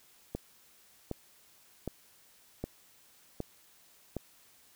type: click train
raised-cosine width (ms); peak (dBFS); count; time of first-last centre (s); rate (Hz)
2; -21; 6; 0.35-4.167; 1.31
effects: white hiss -62 dBFS RMS until 4.75 s